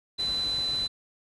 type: tone in noise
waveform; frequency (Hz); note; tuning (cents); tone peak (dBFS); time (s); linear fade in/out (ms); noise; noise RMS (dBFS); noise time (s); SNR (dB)
sine; 4010; B7; +26; -26; 0.18-0.88; 20; pink; -41; 0.18-0.88; +12
effects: resampled to 24000 Hz